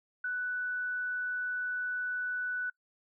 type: tone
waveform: sine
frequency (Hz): 1487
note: F#6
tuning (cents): +8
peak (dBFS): -31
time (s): 0.24-2.7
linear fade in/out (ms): 5
effects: noise-tail reverb RT60 0.1 s tail -25 dB re dry